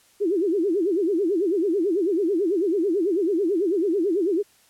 sine tone with vibrato, 365.2 Hz, F#4, 23 cents flat, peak -19 dBFS, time 0.2-4.43 s, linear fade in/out 20 ms, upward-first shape sine, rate 9.1 Hz, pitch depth 240 cents each way, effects white hiss -58 dBFS RMS until 4.69 s + low-pass 12000 Hz 12 dB/octave

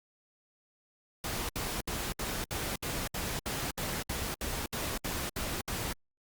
pink noise bursts, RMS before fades -35 dBFS, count 15, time 1.24-5.928 s, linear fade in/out 2 ms, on 250 ms, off 67 ms, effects Opus 48 kbps

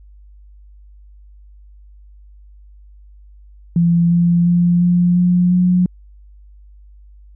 sine tone with pitch steps, 170.4 / 172.28 / 174.18 / 176.1 / 178.05 / 180.01 Hz, F3 / F3 / F3 / F3 / F3 / F#3, -42 / -23 / -4 / +15 / +34 / -47 cents, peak -10 dBFS, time 3.76-5.86 s, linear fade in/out 2 ms, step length 350 ms, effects added 50 Hz sine -40 dBFS peak until 7.35 s

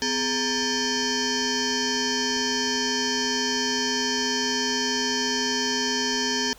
sine tone with frequency modulation, 2438 Hz, D#7, 36 cents flat, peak -22 dBFS, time 0.02-6.53 s, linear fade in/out 0 ms, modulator 673 Hz, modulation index 5.2, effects pink hiss -50 dBFS RMS until 6.58 s

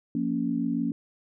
sine chord, Bb minor, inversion second, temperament just, 174.81 / 233.1 / 279.7 Hz, F3 / Bb3 / Db4, +2 / 0 / +16 cents, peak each -32 / -28 / -28 dBFS, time 0.15-0.92 s, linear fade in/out 2 ms, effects none

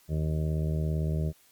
harmonic tone, 77.78 Hz, D#2, in tune, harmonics 1 / 2 / 3 / 4 / 5 / 6 / 7 / 8, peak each -29 / -28 / -43 / -44 / -40 / -46 / -46 / -43 dBFS, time 0.08-1.33 s, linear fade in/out 50 ms, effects white hiss -61 dBFS RMS until 1.51 s + MP3 96 kbps

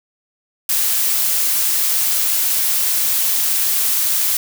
blue noise, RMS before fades -17 dBFS, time 0.69-4.37 s, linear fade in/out 2 ms, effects none

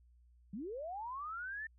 sine linear sweep, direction up, 174.61 to 1811 Hz, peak -40 dBFS, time 0.53-1.67 s, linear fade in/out 5 ms, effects added 60 Hz sine -62 dBFS peak until 1.78 s

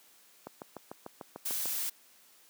click train, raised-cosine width 1 ms, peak -26 dBFS, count 9, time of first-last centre 0.47-1.657 s, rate 6.74 Hz
blue noise, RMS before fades -34 dBFS, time 1.45-1.9 s, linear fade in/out 10 ms
effects white hiss -61 dBFS RMS until 2.49 s + high-pass 200 Hz 12 dB/octave

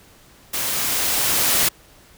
white noise with level ramp, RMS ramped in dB -24 to -17 dBFS, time 0.53-1.69 s, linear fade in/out 10 ms, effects pink hiss -50 dBFS RMS until 2.17 s

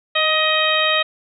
harmonic tone with a mistuned harmonic, 628 Hz, D#5, 16 cents sharp, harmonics 1 / 2 / 3 / 4 / 5 / 6, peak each -22 / -22 / -22 / -22 / -22 / -22 dBFS, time 0.15-1.03 s, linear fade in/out 10 ms, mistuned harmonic 1, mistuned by -17 cents, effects none

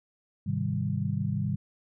sine chord, Ab major seventh, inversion none, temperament equal with one note detuned, 103.83 / 130.44 / 155.56 / 196 Hz, Ab2 / C3 / Eb3 / G3, 0 / -5 / 0 / 0 cents, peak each -32 dBFS, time 0.46-1.56 s, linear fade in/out 10 ms, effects none

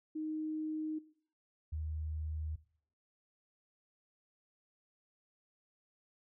sine tone pair in turn, 311.1 / 77.78 Hz, D#4 / D#2, 0 / 0 cents, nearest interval 2 octaves, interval 2400 cents, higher first, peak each -36 / -36 dBFS, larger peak neither, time 0.15-0.99 / 1.72-2.56 s, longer neither, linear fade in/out 10 ms, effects noise-tail reverb RT60 0.5 s tail -17 dB re dry

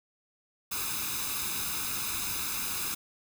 white noise with comb filter, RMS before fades -33 dBFS, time 0.71-2.95 s, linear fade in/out 10 ms, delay 0.79 ms, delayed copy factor +0.7, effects none

